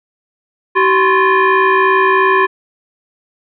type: tone with frequency modulation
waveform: sine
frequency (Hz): 320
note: D#4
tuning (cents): +49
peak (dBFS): -8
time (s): 0.75-2.47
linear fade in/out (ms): 20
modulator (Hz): 703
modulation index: 2.3
effects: none